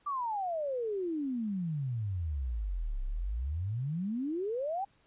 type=exponential two-way sweep; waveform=sine; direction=down then up; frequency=1191 to 31.56 to 816 Hz; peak=-31 dBFS; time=0.06-4.85 s; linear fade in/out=10 ms; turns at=3.03 s; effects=pink hiss -68 dBFS RMS until 5.06 s + resampled to 8000 Hz